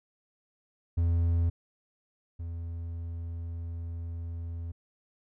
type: tone pair in turn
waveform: triangle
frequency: 84.6 / 84.16 Hz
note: E2 / E2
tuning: +45 / +36 cents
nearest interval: unison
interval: 9 cents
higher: first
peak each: -21 / -32 dBFS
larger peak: first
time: 0.97-1.5 / 2.39-4.72 s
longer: second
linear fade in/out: 10 ms
effects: none